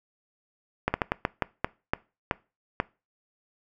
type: slowing click train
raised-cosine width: 0.5 ms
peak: -8 dBFS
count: 10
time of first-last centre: 0.88-2.801 s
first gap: 60 ms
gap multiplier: 1.3
effects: noise-tail reverb RT60 0.3 s tail -22 dB re dry